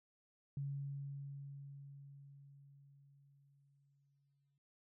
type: tone with exponential decay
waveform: sine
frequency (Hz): 140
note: C#3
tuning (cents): +18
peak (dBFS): -38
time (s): 0.57-4.58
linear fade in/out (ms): 2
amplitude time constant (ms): 870
effects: none